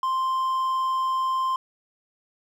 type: tone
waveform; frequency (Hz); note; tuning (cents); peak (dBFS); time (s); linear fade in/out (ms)
triangle; 1046.5; C6; 0; -20; 0.03-1.56; 2
effects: none